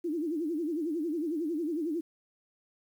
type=tone with vibrato; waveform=sine; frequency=320 Hz; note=D#4; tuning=49 cents sharp; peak=-29 dBFS; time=0.04-2.01 s; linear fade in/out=10 ms; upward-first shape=sine; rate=11 Hz; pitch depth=160 cents each way; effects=10-bit